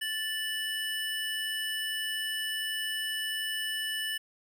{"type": "tone pair together", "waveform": "square", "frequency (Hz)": [1755.7, 2960], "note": ["A6", "F#7"], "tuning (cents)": [-4, 0], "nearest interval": "major sixth", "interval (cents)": 904, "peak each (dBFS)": [-35, -34], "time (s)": [0.01, 4.18], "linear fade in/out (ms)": 10, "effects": []}